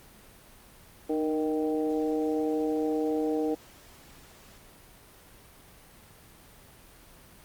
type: harmonic tone with a mistuned harmonic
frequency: 156.2 Hz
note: D#3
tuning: 7 cents sharp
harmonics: 2 / 3 / 4 / 5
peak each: -28 / -29 / -38 / -38 dBFS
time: 1.09-3.55 s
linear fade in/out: 10 ms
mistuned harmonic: 2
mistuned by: -32 cents
effects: pink hiss -53 dBFS RMS until 7.44 s + Opus 32 kbps